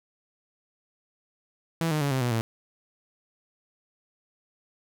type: tone with pitch steps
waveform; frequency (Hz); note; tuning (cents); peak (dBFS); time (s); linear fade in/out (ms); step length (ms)
sawtooth; 164.81 / 152.89 / 141.83 / 131.57 / 122.05 / 113.22; E3 / D#3 / C#3 / C3 / B2 / A2; 0 / -30 / +40 / +10 / -20 / +50; -20; 1.81-2.41; 0; 100
effects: none